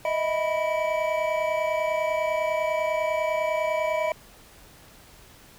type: tone cluster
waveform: triangle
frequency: 622 / 652 / 984 / 2303 Hz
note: D#5 / E5 / B5 / D7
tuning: -1 / -19 / -7 / -34 cents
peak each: -24 / -27 / -28 / -31 dBFS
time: 0.05-4.12 s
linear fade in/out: 2 ms
effects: pink hiss -51 dBFS RMS until 5.58 s